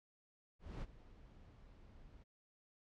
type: noise with ADSR envelope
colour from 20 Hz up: brown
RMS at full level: -43 dBFS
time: 0.59-2.24 s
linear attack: 230 ms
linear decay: 37 ms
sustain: -17 dB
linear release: 17 ms
effects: low-pass 5000 Hz 12 dB/octave